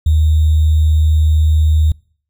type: tone with sample-and-hold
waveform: sine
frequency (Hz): 77.78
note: D#2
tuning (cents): 0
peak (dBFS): -8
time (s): 0.06-1.92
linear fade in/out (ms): 5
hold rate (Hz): 3675
effects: noise-tail reverb RT60 0.5 s tail -26 dB re dry